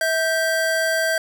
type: tone pair together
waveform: square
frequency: 650 / 1568 Hz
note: E5 / G6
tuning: -24 / 0 cents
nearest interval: octave + minor third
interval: 1524 cents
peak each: -22 dBFS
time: 0.01-1.18 s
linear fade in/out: 2 ms
effects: none